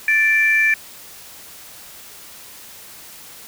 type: tone pair together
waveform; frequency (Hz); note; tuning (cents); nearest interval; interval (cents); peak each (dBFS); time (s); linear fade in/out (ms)
sine; 1760 / 2351; A6 / D7; 0 / +1; perfect fourth; 501; -15; 0.08-0.74; 2
effects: tanh soft clip ceiling -5 dBFS + white hiss -40 dBFS RMS until 3.47 s